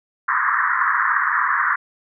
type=band-pass noise; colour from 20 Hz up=pink; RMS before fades=-19 dBFS; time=0.28-1.76 s; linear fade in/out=10 ms; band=1000 to 1900 Hz; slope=96 dB/octave; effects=none